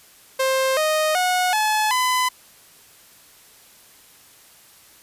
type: tone with pitch steps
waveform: sawtooth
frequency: 528 / 620.7 / 729.7 / 857.7 / 1008.3 Hz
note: C5 / D#5 / F#5 / A5 / B5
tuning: +16 / -4 / -24 / -44 / +36 cents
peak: -14 dBFS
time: 0.39-2.29 s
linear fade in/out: 10 ms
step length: 380 ms
effects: white hiss -50 dBFS RMS until 5.02 s + resampled to 32000 Hz